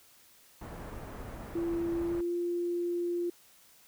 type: low-pass noise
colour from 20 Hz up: pink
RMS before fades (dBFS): -43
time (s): 0.61-2.21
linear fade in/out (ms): 5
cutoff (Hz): 1300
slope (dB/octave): 12
type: tone with pitch glide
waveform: sine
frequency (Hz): 338.4 to 347.9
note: E4 to F4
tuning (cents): +45 to -7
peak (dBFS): -29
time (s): 1.55-3.3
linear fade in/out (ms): 5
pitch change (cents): +48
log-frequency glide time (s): 1.96-2.33
effects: white hiss -60 dBFS RMS until 3.87 s